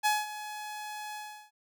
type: tone with ADSR envelope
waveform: sawtooth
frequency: 845 Hz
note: G#5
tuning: 30 cents sharp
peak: -19 dBFS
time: 0.03-1.51 s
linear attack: 28 ms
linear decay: 200 ms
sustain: -15 dB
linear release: 360 ms
effects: none